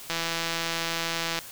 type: click train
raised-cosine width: 0.2 ms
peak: -11 dBFS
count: 215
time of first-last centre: 0.1-1.389 s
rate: 166 Hz
effects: white hiss -43 dBFS RMS until 1.51 s